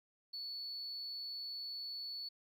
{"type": "tone", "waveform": "sine", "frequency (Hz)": 4435, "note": "C#8", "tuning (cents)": 0, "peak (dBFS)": -40, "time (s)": [0.33, 2.29], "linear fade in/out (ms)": 10, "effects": ["tanh soft clip ceiling -38 dBFS", "13-bit"]}